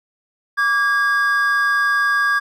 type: tone pair together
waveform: triangle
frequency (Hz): 1160 / 1634.1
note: D6 / G#6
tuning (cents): -22 / -28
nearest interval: tritone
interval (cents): 594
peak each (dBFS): -18 / -14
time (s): 0.57-2.4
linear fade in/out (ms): 20
effects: none